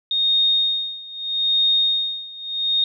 sine tone with tremolo, 3700 Hz, A#7, 14 cents flat, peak -14 dBFS, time 0.11-2.84 s, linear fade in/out 2 ms, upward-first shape sine, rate 0.79 Hz, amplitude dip 90%, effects none

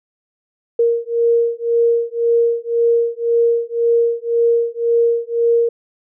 sine beating tone pair, 466.2 / 468.1 Hz, A#4 / A#4, 0 / +7 cents, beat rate 1.9 Hz, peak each -16 dBFS, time 0.79-5.69 s, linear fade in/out 5 ms, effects none

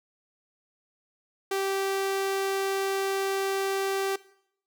sawtooth tone, 389.4 Hz, G4, 12 cents flat, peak -22 dBFS, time 1.51-4.16 s, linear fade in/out 5 ms, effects noise-tail reverb RT60 0.7 s tail -20 dB re dry

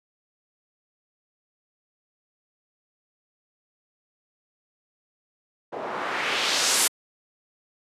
white noise with low-pass filter sweep, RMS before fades -25 dBFS, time 5.72-6.88 s, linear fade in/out 10 ms, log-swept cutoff 600 to 11000 Hz, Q 1.2, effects high-pass 300 Hz 12 dB/octave + resampled to 32000 Hz

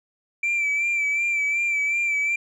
sine tone with vibrato, 2336 Hz, D7, 10 cents flat, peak -18 dBFS, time 0.43-2.36 s, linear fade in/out 5 ms, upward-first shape sine, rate 2.7 Hz, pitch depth 39 cents each way, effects tanh soft clip ceiling -19 dBFS

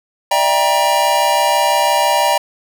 square chord, E half-diminished seventh, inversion third, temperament just, 593.3 / 659.3 / 791.1 / 949.3 Hz, D5 / E5 / G5 / Bb5, +18 / 0 / +16 / +31 cents, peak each -19 / -22 / -18 / -16 dBFS, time 0.31-2.38 s, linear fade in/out 5 ms, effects none

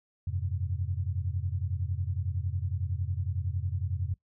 sine chord, F suspended second, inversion none, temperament just, 87.31 / 98.22 / 130.96 Hz, F2 / G2 / C3, 0 / +4 / +2 cents, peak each -32 / -33 / -38 dBFS, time 0.27-4.14 s, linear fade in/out 5 ms, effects noise-tail reverb RT60 0.1 s tail -17 dB re dry

